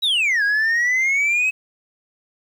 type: exponential two-way sweep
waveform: sine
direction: down then up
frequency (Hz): 3951 to 1621 to 2581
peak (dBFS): -13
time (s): 0.02-1.51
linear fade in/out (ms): 20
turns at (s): 0.43
effects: tanh soft clip ceiling -15 dBFS + 8-bit